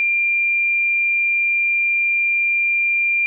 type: tone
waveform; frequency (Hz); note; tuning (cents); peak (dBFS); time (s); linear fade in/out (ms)
sine; 2387; D7; +28; -15; 0-3.26; 0
effects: none